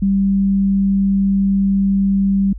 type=tone; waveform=sine; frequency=196 Hz; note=G3; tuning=in tune; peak=-12 dBFS; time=0.02-2.53 s; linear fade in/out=5 ms; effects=added 50 Hz sine -27 dBFS peak until 2.58 s